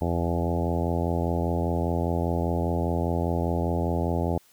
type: harmonic tone with a mistuned harmonic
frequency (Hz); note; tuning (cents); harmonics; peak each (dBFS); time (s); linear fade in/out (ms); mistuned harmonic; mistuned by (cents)
85; F2; -46; 1 / 2 / 3 / 4 / 5 / 6 / 7 / 8 / 9 / 10; -27 / -30 / -32 / -33 / -34 / -35 / -35 / -36 / -37 / -37; 0.01-4.38; 5; 1; -19
effects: white hiss -59 dBFS RMS until 4.52 s